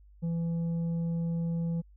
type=tone with tanh clipping; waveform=sine; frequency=167.4 Hz; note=E3; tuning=27 cents sharp; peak=-29 dBFS; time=0.22-1.82 s; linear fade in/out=20 ms; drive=5 dB; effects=added 50 Hz sine -53 dBFS peak until 1.96 s